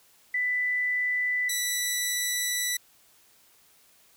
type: tone pair in turn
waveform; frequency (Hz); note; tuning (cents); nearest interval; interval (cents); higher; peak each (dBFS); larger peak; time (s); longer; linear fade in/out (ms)
sine / 10% pulse; 1989 / 1968.4; B6 / B6; +12 / -6; unison; 18; first; -24 / -17; second; 0.34-1.49 / 1.49-2.77; second; 5
effects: white hiss -60 dBFS RMS until 4.16 s